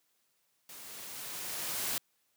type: noise with level ramp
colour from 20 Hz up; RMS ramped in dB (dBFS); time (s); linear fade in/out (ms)
white; -49 to -33; 0.69-1.98; 2
effects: white hiss -75 dBFS RMS until 2.36 s + high-pass 100 Hz 12 dB/octave